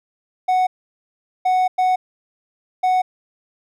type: tone bursts at uneven times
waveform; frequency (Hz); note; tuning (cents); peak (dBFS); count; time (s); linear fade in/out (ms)
triangle; 740; F#5; 0; -12; 4; 0.48-0.67 / 1.45-1.68 / 1.78-1.96 / 2.83-3.02; 10
effects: none